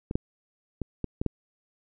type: clicks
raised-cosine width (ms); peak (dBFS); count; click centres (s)
3; -18 / -11 / -17 / -16 / -15 / -12; 6; 0.111 / 0.155 / 0.817 / 1.043 / 1.215 / 1.263
effects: none